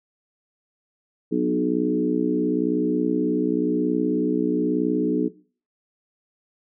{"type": "harmonic tone with a mistuned harmonic", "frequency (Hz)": 61, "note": "B1", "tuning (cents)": -21, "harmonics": [3, 4, 5, 6, 7], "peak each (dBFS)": [-27, -25, -23, -30, -26], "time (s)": [1.31, 5.29], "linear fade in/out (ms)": 20, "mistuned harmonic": 4, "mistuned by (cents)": 16, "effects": ["noise-tail reverb RT60 0.4 s tail -18 dB re dry"]}